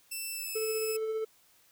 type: tone with pitch glide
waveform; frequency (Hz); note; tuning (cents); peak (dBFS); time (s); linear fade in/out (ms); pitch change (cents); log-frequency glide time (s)
5% pulse; 2665 to 2595; E7 to E7; +18 to -28; -27; 0.11-0.97; 10; -46; 0.31-0.55
type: tone with tremolo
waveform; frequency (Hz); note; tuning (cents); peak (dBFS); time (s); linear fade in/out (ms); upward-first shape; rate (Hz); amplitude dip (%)
triangle; 440; A4; 0; -27; 0.55-1.25; 10; sine; 15; 30
effects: white hiss -64 dBFS RMS until 1.71 s